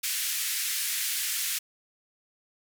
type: band-pass noise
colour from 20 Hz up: white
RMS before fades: -30 dBFS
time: 0.03-1.59 s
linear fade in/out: 10 ms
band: 1700 to 15000 Hz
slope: 24 dB/octave
effects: none